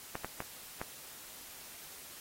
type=clicks; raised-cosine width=0.5 ms; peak=-22 dBFS; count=4; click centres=0.154 / 0.246 / 0.404 / 0.815 s; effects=white hiss -50 dBFS RMS until 2.2 s + AAC 48 kbps